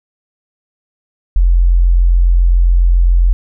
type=tone; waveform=sine; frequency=43.65 Hz; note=F1; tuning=in tune; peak=-6 dBFS; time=1.36-3.33 s; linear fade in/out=0 ms; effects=none